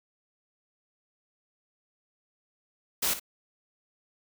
white noise with echo, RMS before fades -27 dBFS, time 3.02-3.14 s, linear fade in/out 10 ms, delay 58 ms, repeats 1, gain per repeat -12 dB, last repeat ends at 3.198 s, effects none

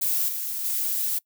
violet noise with level steps, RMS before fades -24 / -30 / -26 dBFS, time 0.01-1.19 s, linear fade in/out 10 ms, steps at 0.28 / 0.64 s, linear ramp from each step 10 ms, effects noise-tail reverb RT60 0.1 s tail -24 dB re dry

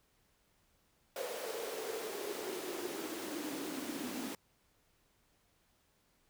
pink noise with high-pass filter sweep, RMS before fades -41 dBFS, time 1.16-4.35 s, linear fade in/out 2 ms, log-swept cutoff 510 to 250 Hz, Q 6, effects pink hiss -73 dBFS RMS until 6.29 s

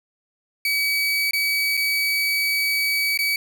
30% pulse tone with dropouts, 2277 Hz, C#7, 46 cents sharp, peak -17 dBFS, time 0.65-3.36 s, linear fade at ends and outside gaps 2 ms, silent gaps 1.31-1.333 / 1.77-1.774 / 3.175-3.189 s, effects none

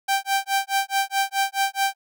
sawtooth tone with tremolo, 784 Hz, G5, in tune, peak -14 dBFS, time 0.08-1.95 s, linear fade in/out 10 ms, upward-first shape sine, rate 4.7 Hz, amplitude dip 100%, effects none

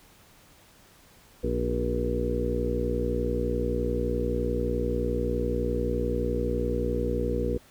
harmonic tone with a mistuned harmonic, 60 Hz, B1, 49 cents flat, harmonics 1 / 2 / 3 / 4 / 5 / 6 / 7 / 8, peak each -30 / -34 / -37 / -33 / -36 / -35 / -35 / -30 dBFS, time 1.43-7.58 s, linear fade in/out 10 ms, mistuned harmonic 6, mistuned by +55 cents, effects pink hiss -56 dBFS RMS until 7.7 s

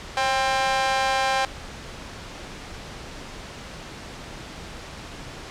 sawtooth tone with amplitude modulation, 794 Hz, G5, 22 cents sharp, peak -12 dBFS, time 0.17-1.45 s, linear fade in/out 2 ms, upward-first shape sine, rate 253 Hz, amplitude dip 100%, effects pink hiss -38 dBFS RMS until 5.5 s + low-pass 6000 Hz 12 dB/octave

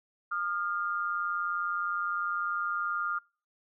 sine tone pair together, 1220.5 / 1400 Hz, D#6 / F6, -34 / +4 cents, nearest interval major second, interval 238 cents, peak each -32 / -32 dBFS, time 0.31-3.19 s, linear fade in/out 10 ms, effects noise-tail reverb RT60 0.4 s tail -26 dB re dry

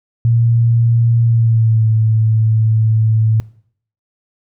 sine tone with pitch glide, 116.54 to 110.51 Hz, A#2 to A2, 0 to +8 cents, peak -9 dBFS, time 0.25-3.4 s, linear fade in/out 0 ms, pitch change -92 cents, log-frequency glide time 1.22-1.86 s, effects noise-tail reverb RT60 0.6 s tail -22 dB re dry

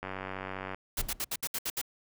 click train, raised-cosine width 0.5 ms, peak -22 dBFS, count 69, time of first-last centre 0.03-0.746 s, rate 95 Hz
white noise bursts, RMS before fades -33 dBFS, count 8, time 0.97-1.815 s, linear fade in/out 5 ms, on 47 ms, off 67 ms
brown noise with exponential decay, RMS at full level -34 dBFS, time 0.98-1.41 s, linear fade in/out 5 ms, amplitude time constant 93 ms
effects none

